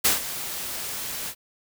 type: noise with ADSR envelope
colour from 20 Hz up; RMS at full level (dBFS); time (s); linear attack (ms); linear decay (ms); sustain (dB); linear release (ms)
white; -18; 0.04-1.35; 14; 140; -14; 67
effects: none